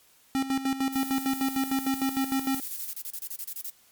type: tone with tremolo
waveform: square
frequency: 268.1 Hz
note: C4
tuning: 42 cents sharp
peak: -24 dBFS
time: 0.35-2.6 s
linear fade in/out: 0 ms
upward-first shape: square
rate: 6.6 Hz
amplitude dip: 70%
type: noise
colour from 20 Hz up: violet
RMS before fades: -38 dBFS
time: 0.92-2.92 s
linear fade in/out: 10 ms
type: noise bursts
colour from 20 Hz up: violet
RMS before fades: -35 dBFS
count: 14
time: 2.54-3.697 s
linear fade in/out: 0 ms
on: 52 ms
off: 33 ms
effects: white hiss -60 dBFS RMS until 3.91 s + MP3 96 kbps